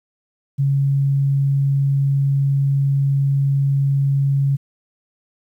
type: tone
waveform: sine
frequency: 138.59 Hz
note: C#3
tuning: in tune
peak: -14 dBFS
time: 0.58-4.57 s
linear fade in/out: 20 ms
effects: 9-bit